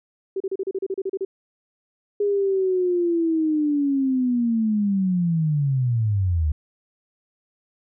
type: tone bursts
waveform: sine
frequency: 385 Hz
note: G4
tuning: 31 cents flat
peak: -22 dBFS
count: 12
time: 0.36-1.25 s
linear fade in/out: 5 ms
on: 43 ms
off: 34 ms
type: linear sweep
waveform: sine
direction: down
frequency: 412.2 to 72.4 Hz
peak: -18 dBFS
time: 2.2-6.52 s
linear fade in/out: 5 ms
effects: none